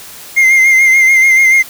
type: tone with vibrato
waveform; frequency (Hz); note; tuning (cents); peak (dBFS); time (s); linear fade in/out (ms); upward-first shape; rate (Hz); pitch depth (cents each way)
triangle; 2102; C7; +7; -3; 0.36-1.63; 20; sine; 6.9; 35
effects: white hiss -32 dBFS RMS until 1.69 s